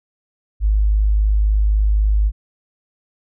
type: tone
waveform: sine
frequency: 51.91 Hz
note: G#1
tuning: in tune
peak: -12 dBFS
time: 0.6-2.32 s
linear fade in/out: 50 ms
effects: none